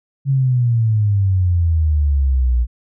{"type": "exponential sweep", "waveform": "sine", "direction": "down", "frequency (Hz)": [139.3, 58.27], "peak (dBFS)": -12, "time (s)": [0.25, 2.67], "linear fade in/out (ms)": 50, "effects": []}